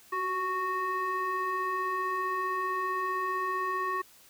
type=tone with frequency modulation; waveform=sine; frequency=1108.7 Hz; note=C#6; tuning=in tune; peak=-27 dBFS; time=0.12-4.02 s; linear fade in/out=10 ms; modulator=734 Hz; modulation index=0.81; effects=tanh soft clip ceiling -24 dBFS + white hiss -57 dBFS RMS until 4.29 s